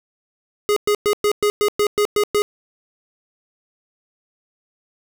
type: tone bursts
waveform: square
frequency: 415.3 Hz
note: G#4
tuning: in tune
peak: -15 dBFS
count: 10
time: 0.69-2.42 s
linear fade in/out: 0 ms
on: 74 ms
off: 110 ms
effects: none